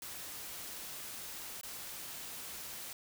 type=noise with dropouts; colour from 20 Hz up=white; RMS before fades=-45 dBFS; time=0.02-2.93 s; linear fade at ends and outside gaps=2 ms; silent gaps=1.612-1.632 s; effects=none

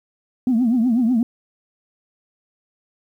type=tone with vibrato; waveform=sine; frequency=238.9 Hz; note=A#3; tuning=43 cents sharp; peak=-13 dBFS; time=0.47-1.23 s; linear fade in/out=2 ms; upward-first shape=triangle; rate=8.1 Hz; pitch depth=180 cents each way; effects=tanh soft clip ceiling -11 dBFS + 9-bit

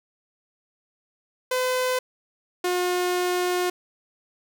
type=tone pair in turn; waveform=sawtooth; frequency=508 / 359.2 Hz; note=B4 / F4; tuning=+49 / +49 cents; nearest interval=tritone; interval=600 cents; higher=first; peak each=-18 dBFS; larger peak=neither; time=1.51-1.99 / 2.64-3.7 s; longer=second; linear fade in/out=5 ms; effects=none

